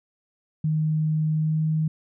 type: tone with pitch glide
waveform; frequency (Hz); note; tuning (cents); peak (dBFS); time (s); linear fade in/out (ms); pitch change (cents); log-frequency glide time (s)
sine; 155.56 to 156.82; D#3 to D#3; 0 to +14; -20; 0.64-1.88; 5; +14; 1.34-1.61
effects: none